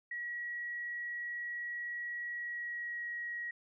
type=tone with pitch glide; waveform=sine; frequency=1917 to 1901.6 Hz; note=A#6 to A#6; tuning=+48 to +34 cents; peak=-37 dBFS; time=0.11-3.51 s; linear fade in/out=5 ms; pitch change=-14 cents; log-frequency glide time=2.31-3.06 s; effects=none